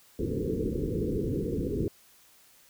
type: low-pass noise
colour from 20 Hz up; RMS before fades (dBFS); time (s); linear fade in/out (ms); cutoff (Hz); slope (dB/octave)
white; -30; 0.19-1.88; 2; 480; 96
effects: white hiss -59 dBFS RMS until 2.69 s